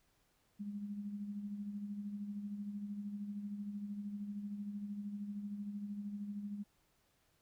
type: tone with tremolo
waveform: sine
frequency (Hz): 204.4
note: G#3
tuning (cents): -27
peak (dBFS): -38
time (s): 0.59-6.64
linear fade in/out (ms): 20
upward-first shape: sine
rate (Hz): 13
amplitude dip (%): 50
effects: pink hiss -75 dBFS RMS until 7.41 s